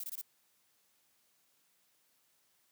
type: noise bursts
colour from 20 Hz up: violet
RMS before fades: -41 dBFS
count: 4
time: 0-0.214 s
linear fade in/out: 2 ms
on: 37 ms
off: 22 ms
effects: white hiss -73 dBFS RMS until 2.71 s + high-pass 100 Hz 12 dB/octave